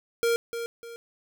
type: tone with echo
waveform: square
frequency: 466.2 Hz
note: A#4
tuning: in tune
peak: -22 dBFS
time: 0.23-0.36 s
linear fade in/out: 0 ms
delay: 300 ms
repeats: 2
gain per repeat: -9 dB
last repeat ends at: 0.96 s
effects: none